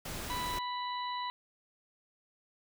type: noise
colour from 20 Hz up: pink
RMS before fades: -40 dBFS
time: 0.05-0.59 s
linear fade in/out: 5 ms
type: harmonic tone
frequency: 987.8 Hz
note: B5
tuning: in tune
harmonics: 1 / 2 / 3 / 4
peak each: -35 / -45 / -49 / -43 dBFS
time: 0.3-1.3 s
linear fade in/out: 0 ms
effects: none